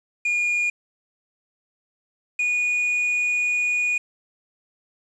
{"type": "tone pair in turn", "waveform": "triangle", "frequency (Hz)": [2432, 2456], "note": ["D#7", "D#7"], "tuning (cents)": [-40, -23], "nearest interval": "unison", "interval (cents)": 17, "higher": "second", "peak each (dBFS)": -18, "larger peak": "neither", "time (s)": [[0.25, 0.7], [2.39, 3.98]], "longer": "second", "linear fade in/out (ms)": 5, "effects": ["resampled to 24000 Hz", "8-bit"]}